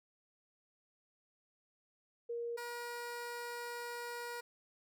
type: tone pair in turn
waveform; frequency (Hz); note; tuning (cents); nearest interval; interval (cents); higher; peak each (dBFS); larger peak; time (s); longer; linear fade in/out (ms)
sine / 15% pulse; 470.8 / 477.9; A#4 / A#4; +17 / +43; unison; 26; second; -37 / -35; second; 2.29-2.57 / 2.57-4.41; second; 10
effects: none